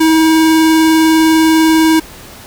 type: tone with vibrato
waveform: square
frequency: 319.6 Hz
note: D#4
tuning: 47 cents sharp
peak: -7 dBFS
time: 0-2 s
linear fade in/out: 10 ms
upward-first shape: sine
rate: 20 Hz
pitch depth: 17 cents each way
effects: pink hiss -34 dBFS RMS until 2.46 s

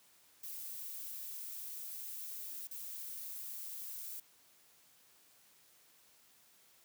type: noise with dropouts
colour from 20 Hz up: violet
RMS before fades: -45 dBFS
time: 0.43-4.2 s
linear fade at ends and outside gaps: 5 ms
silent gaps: 2.673-2.71 s
effects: white hiss -66 dBFS RMS until 6.84 s + high-pass 80 Hz 12 dB/octave

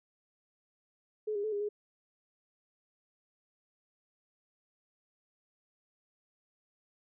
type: tone with pitch steps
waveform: sine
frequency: 427.4 / 406.6 / 433.1 / 407.9 / 416.6 Hz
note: G#4 / G#4 / A4 / G#4 / G#4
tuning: +50 / -37 / -27 / -31 / +5 cents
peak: -31 dBFS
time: 1.27-1.69 s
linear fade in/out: 10 ms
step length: 84 ms
effects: none

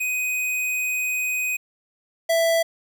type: tone pair in turn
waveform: square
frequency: 2500 / 662.2 Hz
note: D#7 / E5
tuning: +8 / +8 cents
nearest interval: octave + major seventh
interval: 2300 cents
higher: first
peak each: -23 / -18 dBFS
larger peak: second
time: 0-1.57 / 2.29-2.63 s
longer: first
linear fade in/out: 10 ms
effects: 9-bit

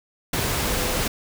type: tone in noise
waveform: sine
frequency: 502 Hz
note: B4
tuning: 28 cents sharp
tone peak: -31 dBFS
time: 0.65-0.96 s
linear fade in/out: 5 ms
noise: pink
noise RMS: -24 dBFS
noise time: 0.33-1.08 s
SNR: -10 dB
effects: none

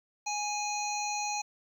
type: harmonic tone with a mistuned harmonic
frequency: 830.6 Hz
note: G#5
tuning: in tune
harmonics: 1 / 3 / 5 / 7 / 8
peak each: -33 / -38 / -41 / -40 / -39 dBFS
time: 0.26-1.42 s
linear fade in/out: 10 ms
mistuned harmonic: 7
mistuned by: +29 cents
effects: 10-bit

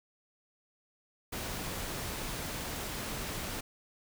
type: noise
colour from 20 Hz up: pink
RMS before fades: -38 dBFS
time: 1.32-3.61 s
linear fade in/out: 10 ms
effects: none

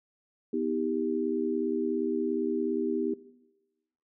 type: tone cluster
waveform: sine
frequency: 247.4 / 317.9 / 395.1 Hz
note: B3 / D#4 / G4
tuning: +3 / +37 / +14 cents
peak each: -31 dBFS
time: 0.53-3.14 s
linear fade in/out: 5 ms
effects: noise-tail reverb RT60 1.0 s tail -18 dB re dry

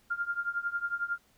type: tone with tremolo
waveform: sine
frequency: 1400 Hz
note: F6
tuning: 4 cents sharp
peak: -26 dBFS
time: 0.1-1.18 s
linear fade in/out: 10 ms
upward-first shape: triangle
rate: 11 Hz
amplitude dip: 95%
effects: pink hiss -66 dBFS RMS until 1.37 s

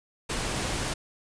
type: noise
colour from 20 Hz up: pink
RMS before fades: -30 dBFS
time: 0.29-0.94 s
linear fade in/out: 10 ms
effects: resampled to 22050 Hz

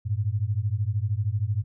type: beating tone pair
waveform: sine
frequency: 98 / 111 Hz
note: G2 / A2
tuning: 0 / +16 cents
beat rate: 13 Hz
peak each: -26 / -26 dBFS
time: 0.05-1.64 s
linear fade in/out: 20 ms
effects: none

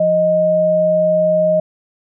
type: tone pair together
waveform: sine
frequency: 174.61 / 622.2 Hz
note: F3 / D#5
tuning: 0 / 0 cents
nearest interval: octave + minor seventh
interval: 2200 cents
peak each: -22 / -11 dBFS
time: 0-1.6 s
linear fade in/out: 5 ms
effects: none

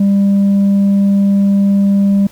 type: tone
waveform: sine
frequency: 198.7 Hz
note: G3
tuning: 24 cents sharp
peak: -5 dBFS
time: 0-2.27 s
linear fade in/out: 5 ms
effects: tanh soft clip ceiling -7 dBFS + pink hiss -43 dBFS RMS until 2.31 s

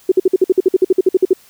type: tone bursts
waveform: sine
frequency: 372.9 Hz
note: F#4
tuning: 14 cents sharp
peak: -6 dBFS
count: 16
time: 0.09-1.333 s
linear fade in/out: 5 ms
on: 28 ms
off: 53 ms
effects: white hiss -48 dBFS RMS until 1.49 s

